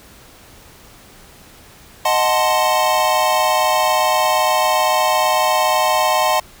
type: chord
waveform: square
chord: D# diminished seventh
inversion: none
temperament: equal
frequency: 622.3 / 740 / 880 / 1046.5 Hz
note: D#5 / F#5 / A5 / C6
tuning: 0 / 0 / 0 / 0 cents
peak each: -20 dBFS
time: 2.05-6.4 s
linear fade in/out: 5 ms
effects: pink hiss -44 dBFS RMS until 6.6 s